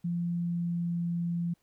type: tone with pitch glide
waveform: sine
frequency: 172.4 to 171.31 Hz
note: F3 to F3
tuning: -22 to -33 cents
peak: -28 dBFS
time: 0.04-1.54 s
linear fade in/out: 10 ms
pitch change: -11 cents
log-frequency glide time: 0.33-1.05 s
effects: pink hiss -73 dBFS RMS until 1.62 s

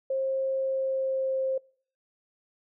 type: tone with pitch glide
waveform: sine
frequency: 533 to 528.7 Hz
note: C5 to C5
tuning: +32 to +18 cents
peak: -25 dBFS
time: 0.1-1.58 s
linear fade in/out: 5 ms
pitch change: -14 cents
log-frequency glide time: 0.57-1.41 s
effects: noise-tail reverb RT60 0.5 s tail -25 dB re dry

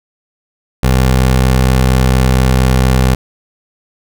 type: tone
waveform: 20% pulse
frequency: 64.3 Hz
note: C2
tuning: 30 cents flat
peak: -3 dBFS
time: 0.83-3.15 s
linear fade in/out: 5 ms
effects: none

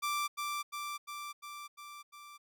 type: tone with echo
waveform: sawtooth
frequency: 1174.7 Hz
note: D6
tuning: in tune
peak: -28 dBFS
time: 0.02-0.28 s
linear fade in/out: 20 ms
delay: 350 ms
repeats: 6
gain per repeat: -3 dB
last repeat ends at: 2.38 s
effects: none

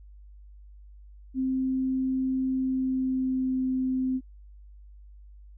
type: tone with pitch glide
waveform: sine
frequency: 261.6 to 259 Hz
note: C4 to C4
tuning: 0 to -17 cents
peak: -24 dBFS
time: 1.34-4.21 s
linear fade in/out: 50 ms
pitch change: -17 cents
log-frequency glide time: 2.5-3.65 s
effects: added 50 Hz sine -46 dBFS peak until 5.57 s

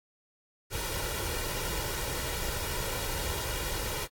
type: noise with comb filter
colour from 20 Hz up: pink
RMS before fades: -33 dBFS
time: 0.7-4.08 s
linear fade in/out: 50 ms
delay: 2.1 ms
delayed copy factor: +0.65
effects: AAC 64 kbps

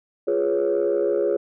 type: chord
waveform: sine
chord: C# dominant seventh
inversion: first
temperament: equal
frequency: 349.2 / 415.3 / 493.9 / 554.4 Hz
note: E#4 / G#4 / B4 / C#5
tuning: 0 / 0 / 0 / 0 cents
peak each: -24 / -21 / -27 / -23 dBFS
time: 0.27-1.37 s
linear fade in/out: 10 ms
effects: tanh soft clip ceiling -13 dBFS

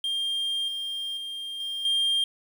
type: tone with level steps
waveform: triangle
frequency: 3200 Hz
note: G7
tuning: 35 cents sharp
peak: -24 / -28 / -31 / -28 / -20 dBFS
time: 0.04-2.24 s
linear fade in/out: 2 ms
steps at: 0.68 / 1.17 / 1.6 / 1.85 s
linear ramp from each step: 2 ms
effects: 9-bit

